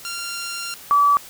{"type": "tone pair in turn", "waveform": ["10% pulse", "sine"], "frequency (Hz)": [1386, 1150], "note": ["F6", "D6"], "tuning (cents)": [-14, -37], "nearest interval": "minor third", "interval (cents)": 323, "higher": "first", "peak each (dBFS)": [-19, -12], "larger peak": "second", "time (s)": [[0.05, 0.74], [0.91, 1.17]], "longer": "first", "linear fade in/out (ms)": 0, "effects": ["white hiss -41 dBFS RMS until 1.29 s"]}